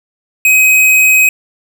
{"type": "tone", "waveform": "square", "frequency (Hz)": 2528, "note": "D#7", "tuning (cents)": 27, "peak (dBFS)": -6, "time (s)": [0.45, 1.29], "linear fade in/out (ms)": 2, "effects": []}